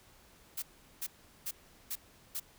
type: noise bursts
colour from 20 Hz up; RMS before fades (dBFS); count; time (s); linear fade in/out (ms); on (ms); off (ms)
blue; -37; 5; 0.57-2.4; 10; 54; 390
effects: pink hiss -61 dBFS RMS until 2.58 s